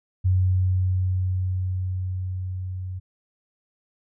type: tone with level ramp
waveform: sine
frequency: 92.5 Hz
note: F#2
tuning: in tune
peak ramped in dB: -16 to -29 dBFS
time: 0.24-3 s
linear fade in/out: 20 ms
effects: none